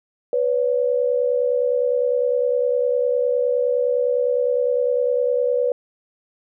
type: tone pair together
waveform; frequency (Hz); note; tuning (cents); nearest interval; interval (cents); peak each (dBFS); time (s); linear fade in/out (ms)
sine; 494.6 / 564.4; B4 / C#5; +3 / +31; major second; 228; -18 / -22; 0.33-5.72; 2
effects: none